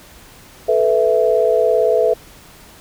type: chord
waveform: sine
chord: A suspended second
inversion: none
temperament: equal with one note detuned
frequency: 436 / 493.9 / 659.3 Hz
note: A4 / B4 / E5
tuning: -16 / 0 / 0 cents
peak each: -16 dBFS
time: 0.68-2.14 s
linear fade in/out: 10 ms
effects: pink hiss -43 dBFS RMS until 2.8 s